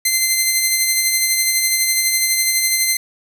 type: tone with tremolo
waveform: 10% pulse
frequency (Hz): 2071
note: C7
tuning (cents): -18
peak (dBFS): -4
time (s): 0.05-2.97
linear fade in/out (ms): 5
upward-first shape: sine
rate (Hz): 12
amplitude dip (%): 35
effects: none